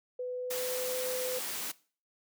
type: tone with pitch glide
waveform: sine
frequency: 499.5 to 506.8 Hz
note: B4 to B4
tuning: +20 to +45 cents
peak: -33 dBFS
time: 0.19-1.39 s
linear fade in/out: 5 ms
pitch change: +25 cents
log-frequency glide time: 0.36-0.95 s
type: noise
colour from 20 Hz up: white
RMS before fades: -37 dBFS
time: 0.5-1.72 s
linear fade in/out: 10 ms
effects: noise-tail reverb RT60 0.4 s tail -20 dB re dry + high-pass 200 Hz 12 dB/octave